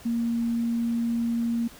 sine tone, 233.1 Hz, A#3, in tune, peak -23 dBFS, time 0.05-1.68 s, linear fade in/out 10 ms, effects pink hiss -48 dBFS RMS until 1.79 s

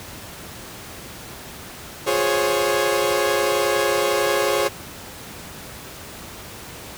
sawtooth chord, Db major seventh, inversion first, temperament equal with one note detuned, 354.3 / 415.3 / 523.3 / 554.4 Hz, F4 / Ab4 / C5 / Db5, +25 / 0 / 0 / 0 cents, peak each -22 / -19 / -22 / -18 dBFS, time 2.06-4.69 s, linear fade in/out 20 ms, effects pink hiss -37 dBFS RMS until 6.97 s + high-pass 60 Hz 12 dB/octave

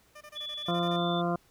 15% pulse tone bursts, 600 Hz, D5, 37 cents sharp, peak -39 dBFS, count 10, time 0.15-0.967 s, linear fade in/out 10 ms, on 61 ms, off 23 ms
sine tone with pitch glide, 3430 to 3533 Hz, A7 to A7, -45 to +6 cents, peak -35 dBFS, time 0.35-1.22 s, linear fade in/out 20 ms, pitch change +51 cents, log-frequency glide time 0.6-0.9 s
harmonic tone, 173 Hz, F3, 16 cents flat, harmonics 1 / 2 / 3 / 4 / 6 / 7 / 8, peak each -30 / -33 / -37 / -32 / -37 / -39 / -41 dBFS, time 0.68-1.36 s, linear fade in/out 5 ms
effects pink hiss -64 dBFS RMS until 1.5 s

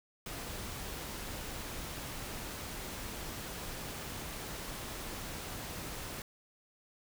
pink noise, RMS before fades -42 dBFS, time 0.26-6.22 s, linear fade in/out 2 ms, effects none

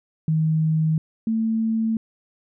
sine tone pair in turn, 157.9 / 223.3 Hz, D#3 / A3, +26 / +26 cents, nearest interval tritone, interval 600 cents, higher second, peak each -17 / -19 dBFS, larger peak first, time 0.28-0.98 / 1.27-1.97 s, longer neither, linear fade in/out 2 ms, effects none

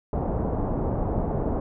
pink low-pass noise, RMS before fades -26 dBFS, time 0.13-1.6 s, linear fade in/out 2 ms, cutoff 840 Hz, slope 24 dB/octave, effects none

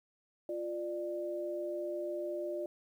sine tone pair together, 349.2 / 595.3 Hz, F4 / D5, 0 / +23 cents, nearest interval major sixth, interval 923 cents, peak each -38 / -37 dBFS, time 0.49-2.66 s, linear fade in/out 2 ms, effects 11-bit

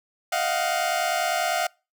sawtooth tone cluster, 625 / 700 / 750 Hz, D#5 / F5 / F#5, +8 / +4 / +23 cents, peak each -26 / -21 / -24 dBFS, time 0.32-1.67 s, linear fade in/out 5 ms, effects noise-tail reverb RT60 0.3 s tail -26 dB re dry

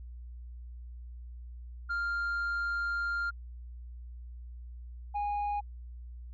sine tone pair in turn, 1396.9 / 822.3 Hz, F6 / G#5, 0 / -17 cents, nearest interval major sixth, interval 917 cents, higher first, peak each -27 dBFS, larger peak neither, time 1.89-3.31 / 5.14-5.61 s, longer first, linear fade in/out 20 ms, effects tanh soft clip ceiling -29 dBFS + added 60 Hz sine -42 dBFS peak until 6.33 s

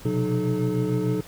triangle tone cluster, 123.4 / 130.1 / 181.6 / 306.9 / 430.9 Hz, B2 / C3 / F#3 / D#4 / A4, -1 / -9 / -32 / -24 / -36 cents, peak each -26 dBFS, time 0.05-1.21 s, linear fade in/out 5 ms, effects pink hiss -46 dBFS RMS until 1.27 s

